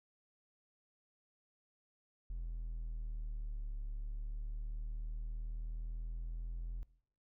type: linear two-way sweep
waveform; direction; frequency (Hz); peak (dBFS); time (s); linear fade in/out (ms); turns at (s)
triangle; down then up; 42.35 to 35.99 to 42.35; -36; 2.3-6.83; 0; 3.76
effects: noise-tail reverb RT60 0.6 s tail -21 dB re dry + tanh soft clip ceiling -33 dBFS